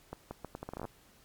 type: accelerating click train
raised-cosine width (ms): 1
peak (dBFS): -25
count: 13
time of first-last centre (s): 0.13-0.852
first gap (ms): 180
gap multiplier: 0.76
effects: pink hiss -62 dBFS RMS until 1.24 s + MP3 96 kbps